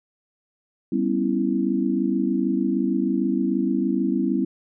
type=chord; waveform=sine; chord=C# half-diminished seventh; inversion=second; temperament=equal with one note detuned; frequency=196 / 246.9 / 273.4 / 329.6 Hz; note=G3 / B3 / C#4 / E4; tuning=0 / 0 / -24 / 0 cents; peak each=-25 dBFS; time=0.92-4.45 s; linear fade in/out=5 ms; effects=none